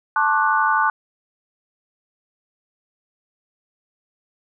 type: chord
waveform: sine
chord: D major seventh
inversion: second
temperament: equal with one note detuned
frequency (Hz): 880 / 1082.8 / 1174.7 / 1480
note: A5 / C#6 / D6 / F#6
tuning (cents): 0 / -41 / 0 / 0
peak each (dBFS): -20 / -23 / -21 / -20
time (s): 0.16-0.9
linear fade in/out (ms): 2
effects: none